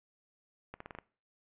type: accelerating click train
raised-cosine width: 0.5 ms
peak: -28 dBFS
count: 6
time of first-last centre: 0.74-0.987 s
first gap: 64 ms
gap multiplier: 0.87
effects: noise-tail reverb RT60 0.4 s tail -21 dB re dry + resampled to 8000 Hz